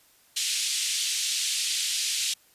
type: band-pass noise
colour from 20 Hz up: pink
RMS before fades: -28 dBFS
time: 0.36-2.34 s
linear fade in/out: 10 ms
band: 2900 to 9400 Hz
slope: 24 dB/octave
effects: white hiss -60 dBFS RMS until 2.54 s + resampled to 32000 Hz